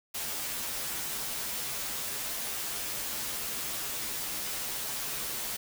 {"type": "noise with comb filter", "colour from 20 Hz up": "white", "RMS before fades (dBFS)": -35, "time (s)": [0.14, 5.57], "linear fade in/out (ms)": 10, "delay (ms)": 11, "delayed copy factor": -0.85, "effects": []}